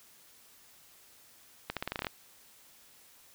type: accelerating click train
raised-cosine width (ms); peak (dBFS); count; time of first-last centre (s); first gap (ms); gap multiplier
0.3; -17; 10; 1.7-2.068; 67; 0.87
effects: white hiss -59 dBFS RMS until 3.34 s